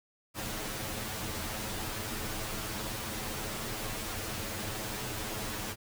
pink noise with comb filter, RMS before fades -37 dBFS, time 0.34-5.76 s, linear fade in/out 50 ms, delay 9.3 ms, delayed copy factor +0.9, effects none

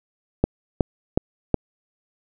click train, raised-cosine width 2 ms, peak -3 dBFS, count 4, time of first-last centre 0.44-1.543 s, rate 2.72 Hz, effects none

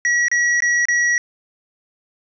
square tone with dropouts, 1922 Hz, B6, 48 cents flat, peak -15 dBFS, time 0.05-1.18 s, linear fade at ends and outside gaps 1 ms, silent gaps 0.283-0.315 / 0.604-0.622 / 0.854-0.885 s, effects resampled to 16000 Hz + 9-bit

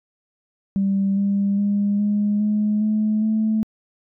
sine tone with pitch steps, 196 / 199.54 / 203.1 / 206.8 / 210.6 / 214.4 / 218.2 Hz, G3 / G3 / G#3 / G#3 / G#3 / A3 / A3, 0 / +31 / -38 / -7 / +24 / -45 / -14 cents, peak -16 dBFS, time 0.76-3.63 s, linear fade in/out 0 ms, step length 410 ms, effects tanh soft clip ceiling -12 dBFS

